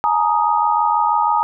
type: chord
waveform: sine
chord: Ab suspended second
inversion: none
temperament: equal with one note detuned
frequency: 846.1 / 932.3 / 1244.5 Hz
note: Ab5 / Bb5 / Eb6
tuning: +32 / 0 / 0 cents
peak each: -18 / -17 / -19 dBFS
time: 0.04-1.43 s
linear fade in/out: 0 ms
effects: none